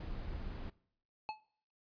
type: noise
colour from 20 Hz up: brown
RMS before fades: -42 dBFS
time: 0-0.7 s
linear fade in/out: 5 ms
type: tone with exponential decay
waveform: square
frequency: 863 Hz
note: A5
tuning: 34 cents flat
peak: -34 dBFS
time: 1.29-1.4 s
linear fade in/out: 0 ms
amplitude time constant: 23 ms
effects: noise-tail reverb RT60 0.6 s tail -21 dB re dry + resampled to 11025 Hz